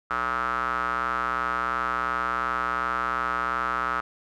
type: tone with band-pass filter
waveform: square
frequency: 61.4 Hz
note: B1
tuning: 9 cents flat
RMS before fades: -27 dBFS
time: 0.1-4.01 s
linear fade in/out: 10 ms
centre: 1300 Hz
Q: 6.7
effects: none